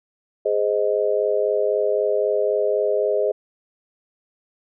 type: chord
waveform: sine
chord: Ab major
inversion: none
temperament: just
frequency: 415.3 / 519.1 / 623 Hz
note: Ab4 / C5 / Eb5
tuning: 0 / -14 / +2 cents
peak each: -21 / -23 / -22 dBFS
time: 0.45-3.32 s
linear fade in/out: 10 ms
effects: none

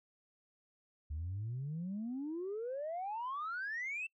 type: exponential sweep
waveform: sine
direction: up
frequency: 72 to 2700 Hz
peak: -36 dBFS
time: 1.1-4.07 s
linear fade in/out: 10 ms
effects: noise-tail reverb RT60 0.1 s tail -26 dB re dry + tanh soft clip ceiling -34 dBFS

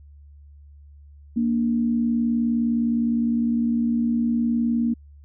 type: tone pair together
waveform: sine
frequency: 233.4 / 293 Hz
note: A#3 / D4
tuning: +2 / -4 cents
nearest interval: major third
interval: 394 cents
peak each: -19 / -29 dBFS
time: 1.36-4.94 s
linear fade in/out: 10 ms
effects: added 72 Hz sine -44 dBFS peak until 5.24 s

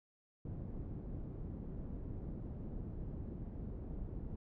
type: low-pass noise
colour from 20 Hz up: pink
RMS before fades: -44 dBFS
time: 0.45-4.36 s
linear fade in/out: 5 ms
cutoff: 280 Hz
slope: 12 dB/octave
effects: none

